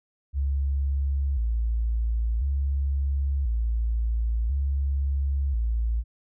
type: tone with vibrato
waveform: sine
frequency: 62.6 Hz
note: B1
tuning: 24 cents sharp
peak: -22 dBFS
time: 0.33-6.04 s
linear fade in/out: 50 ms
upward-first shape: square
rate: 0.48 Hz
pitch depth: 170 cents each way
effects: none